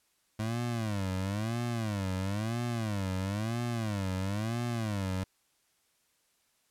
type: tone with vibrato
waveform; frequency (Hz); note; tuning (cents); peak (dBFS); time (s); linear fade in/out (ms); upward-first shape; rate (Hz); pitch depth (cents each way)
25% pulse; 106; G#2; +36; -27; 0.39-5.24; 5; sine; 1; 220
effects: white hiss -72 dBFS RMS until 6.7 s + low-pass 12000 Hz 12 dB/octave